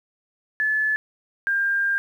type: tone pair in turn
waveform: sine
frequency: 1728 / 1599.4 Hz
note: A6 / G6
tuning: -32 / +34 cents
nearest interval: minor second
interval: 134 cents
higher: first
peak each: -19 dBFS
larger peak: neither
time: 0.6-0.96 / 1.47-1.98 s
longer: second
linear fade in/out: 0 ms
effects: 9-bit